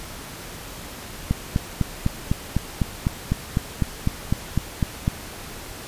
click train, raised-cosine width 5 ms, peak -7 dBFS, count 16, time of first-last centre 1.31-5.079 s, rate 3.98 Hz, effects pink hiss -37 dBFS RMS until 5.87 s + resampled to 32000 Hz

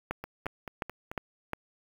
two click trains, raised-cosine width 0.5 ms, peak -16 / -23 dBFS, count 5 / 5, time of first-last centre 0.11-1.533 / 0.24-1.115 s, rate 2.81 / 4.57 Hz, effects 7-bit

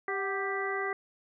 harmonic tone with a mistuned harmonic, 393.6 Hz, G4, 7 cents sharp, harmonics 1 / 2 / 3 / 4 / 5, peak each -34 / -38 / -37 / -39 / -35 dBFS, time 0.08-0.93 s, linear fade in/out 2 ms, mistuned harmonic 2, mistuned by -71 cents, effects none

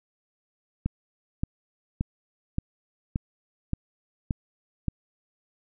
click train, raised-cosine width 5 ms, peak -13 dBFS, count 8, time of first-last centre 0.86-4.883 s, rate 1.74 Hz, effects none

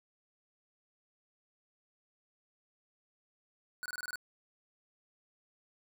square tone bursts, 1480 Hz, F#6, in tune, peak -38 dBFS, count 7, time 3.83-4.157 s, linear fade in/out 0 ms, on 27 ms, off 23 ms, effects none

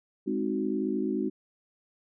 sine chord, Ab dominant seventh, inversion none, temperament equal, 207.7 / 261.6 / 311.1 / 370 Hz, Ab3 / C4 / Eb4 / Gb4, 0 / 0 / 0 / 0 cents, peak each -32 / -32 / -32 / -32 dBFS, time 0.26-1.3 s, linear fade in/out 20 ms, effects none

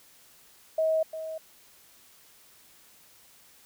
sine tone with echo, 637 Hz, D#5, 41 cents sharp, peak -22 dBFS, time 0.78-1.03 s, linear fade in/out 5 ms, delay 350 ms, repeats 1, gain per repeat -11 dB, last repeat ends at 1.38 s, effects white hiss -57 dBFS RMS until 3.65 s

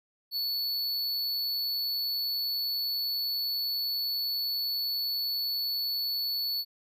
square tone, 4435 Hz, C#8, in tune, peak -29 dBFS, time 0.31-6.65 s, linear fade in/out 50 ms, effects none

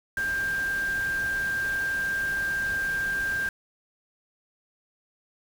sine tone in noise, 1588 Hz, G6, 22 cents sharp, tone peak -25 dBFS, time 0.17-3.49 s, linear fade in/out 2 ms, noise pink, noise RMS -40 dBFS, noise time 0.17-3.49 s, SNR +12 dB, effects none

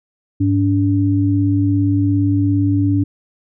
sine tone pair together, 101.5 / 287.1 Hz, G#2 / D4, -39 / -39 cents, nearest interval octave + tritone, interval 1800 cents, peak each -15 dBFS, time 0.4-3.04 s, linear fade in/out 10 ms, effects none

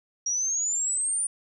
sine exponential sweep, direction up, 5670 to 9397 Hz, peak -24 dBFS, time 0.26-1.27 s, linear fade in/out 5 ms, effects none

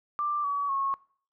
sine tone with pitch steps, 1181 / 1136.8 / 1094.3 Hz, D6 / C#6 / C#6, +9 / +43 / -23 cents, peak -26 dBFS, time 0.19-0.94 s, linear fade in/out 0 ms, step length 250 ms, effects noise-tail reverb RT60 0.5 s tail -22 dB re dry

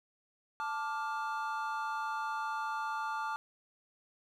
triangle chord, D minor, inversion second, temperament just, 881 / 1174.7 / 1409.6 Hz, A5 / D6 / F6, +2 / 0 / +16 cents, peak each -35 / -37 / -38 dBFS, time 0.6-3.36 s, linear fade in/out 0 ms, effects none

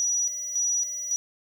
sine tone with tremolo, 5840 Hz, F#8, 24 cents flat, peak -22 dBFS, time 0-1.16 s, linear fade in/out 0 ms, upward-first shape square, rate 1.8 Hz, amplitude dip 60%, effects 8-bit

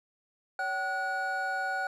triangle tone cluster, 562 / 764 / 1460 Hz, C#5 / G5 / F#6, +24 / -45 / -24 cents, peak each -39 / -31 / -30 dBFS, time 0.59-1.87 s, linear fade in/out 2 ms, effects none

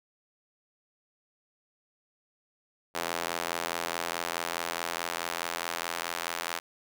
square tone with high-pass filter sweep, 42.36 Hz, E1, 48 cents sharp, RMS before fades -34 dBFS, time 2.94-6.6 s, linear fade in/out 20 ms, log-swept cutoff 630 to 1000 Hz, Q 0.74, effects none

